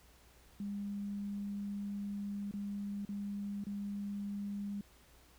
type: tone with dropouts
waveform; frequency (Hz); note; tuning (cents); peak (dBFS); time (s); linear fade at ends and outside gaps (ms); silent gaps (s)
sine; 202.2; G#3; -46; -37; 0.6-4.81; 2; 2.512-2.538 / 3.051-3.09 / 3.639-3.667
effects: added 60 Hz sine -64 dBFS peak until 5.38 s + pink hiss -64 dBFS RMS until 5.38 s